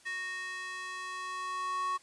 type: tone with high-pass filter sweep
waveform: square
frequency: 370 Hz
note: F#4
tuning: in tune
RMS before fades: -37 dBFS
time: 0.05-1.98 s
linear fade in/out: 20 ms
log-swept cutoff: 1800 to 1100 Hz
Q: 5.3
effects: white hiss -60 dBFS RMS until 2.02 s + resampled to 22050 Hz